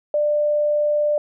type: tone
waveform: sine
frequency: 594 Hz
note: D5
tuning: 20 cents sharp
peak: -16 dBFS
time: 0.14-1.18 s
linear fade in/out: 2 ms
effects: none